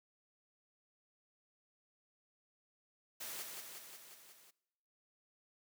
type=noise with echo; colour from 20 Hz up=white; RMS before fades=-45 dBFS; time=3.2-3.43 s; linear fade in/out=10 ms; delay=180 ms; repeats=6; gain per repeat=-3 dB; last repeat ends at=4.51 s; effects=noise-tail reverb RT60 1.0 s tail -23 dB re dry + high-pass 200 Hz 12 dB/octave